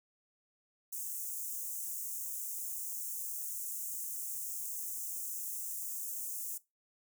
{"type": "high-pass noise", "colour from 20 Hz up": "white", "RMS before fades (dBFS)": -40, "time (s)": [0.92, 6.58], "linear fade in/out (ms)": 10, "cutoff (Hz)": 6400, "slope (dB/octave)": 48, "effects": ["noise-tail reverb RT60 0.2 s tail -18 dB re dry"]}